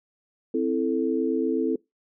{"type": "chord", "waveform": "sine", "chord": "A minor", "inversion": "first", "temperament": "equal", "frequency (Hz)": [261.6, 329.6, 440], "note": ["C4", "E4", "A4"], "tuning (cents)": [0, 0, 0], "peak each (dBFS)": -26, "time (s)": [0.54, 1.76], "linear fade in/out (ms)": 5, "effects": ["noise-tail reverb RT60 0.2 s tail -24 dB re dry"]}